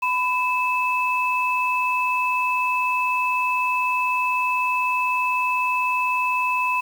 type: tone pair together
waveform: sine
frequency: 1000 / 2612 Hz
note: B5 / E7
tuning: +21 / -17 cents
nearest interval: octave + perfect fourth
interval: 1662 cents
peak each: -21 / -23 dBFS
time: 0.02-6.81 s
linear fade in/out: 10 ms
effects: 7-bit